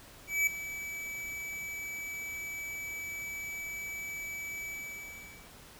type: tone with ADSR envelope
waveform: square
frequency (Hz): 2296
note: D7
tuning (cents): -40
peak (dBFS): -24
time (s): 0.27-5.5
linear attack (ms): 200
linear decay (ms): 4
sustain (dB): -14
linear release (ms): 840
effects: pink hiss -53 dBFS RMS until 5.79 s